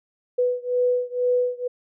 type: beating tone pair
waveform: sine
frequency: 493.9 / 496 Hz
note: B4 / B4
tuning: 0 / +7 cents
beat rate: 2.1 Hz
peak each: -22 / -23 dBFS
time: 0.38-1.68 s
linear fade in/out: 10 ms
effects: none